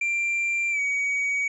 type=tone with pitch glide; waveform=triangle; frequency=2368 to 2258 Hz; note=D7 to C#7; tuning=+14 to +31 cents; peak=-21 dBFS; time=0.01-1.48 s; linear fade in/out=5 ms; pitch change=-83 cents; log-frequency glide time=0.71-0.8 s; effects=resampled to 22050 Hz